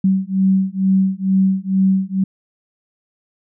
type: beating tone pair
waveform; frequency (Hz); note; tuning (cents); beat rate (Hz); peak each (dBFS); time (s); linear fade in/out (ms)
sine; 190 / 192.2; F#3 / G3; +46 / -34; 2.2; -16 / -16; 0.04-2.24; 5
effects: none